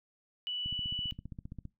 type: tone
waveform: sine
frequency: 2960 Hz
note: F#7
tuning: in tune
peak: -33 dBFS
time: 0.47-1.11 s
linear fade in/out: 0 ms
type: click train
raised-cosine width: 5 ms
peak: -30 dBFS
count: 16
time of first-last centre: 0.66-1.653 s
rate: 15.1 Hz
effects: noise-tail reverb RT60 0.2 s tail -21 dB re dry